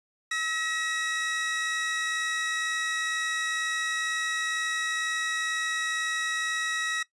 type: tone pair together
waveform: sawtooth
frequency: 1294.7 / 1911 Hz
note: E6 / A#6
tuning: -32 / +43 cents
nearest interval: perfect fifth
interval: 675 cents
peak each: -31 / -25 dBFS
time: 0.31-7.03 s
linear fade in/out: 5 ms
effects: noise-tail reverb RT60 0.1 s tail -18 dB re dry + resampled to 22050 Hz